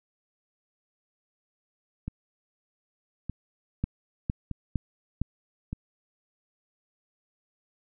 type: two click trains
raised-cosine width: 5 ms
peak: -14 / -20 dBFS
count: 4 / 4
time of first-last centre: 3.84-5.216 / 2.08-5.73 s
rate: 2.18 / 0.822 Hz
effects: none